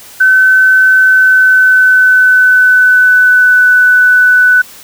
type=tone with pitch glide; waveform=sine; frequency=1523 to 1494.2 Hz; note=F#6 to F#6; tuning=+50 to +17 cents; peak=-3 dBFS; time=0.2-4.62 s; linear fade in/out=10 ms; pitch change=-33 cents; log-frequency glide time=0.98-3.69 s; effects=white hiss -34 dBFS RMS until 4.83 s